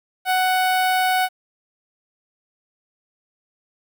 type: tone with notch filter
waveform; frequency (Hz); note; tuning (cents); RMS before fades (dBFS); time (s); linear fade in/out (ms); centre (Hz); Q
sawtooth; 743; F#5; +7; -19; 0.25-1.29; 50; 6600; 1.2
effects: 9-bit